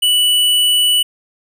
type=tone; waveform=square; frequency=2960 Hz; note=F#7; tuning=in tune; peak=-11 dBFS; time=0.02-1.03 s; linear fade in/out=10 ms; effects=none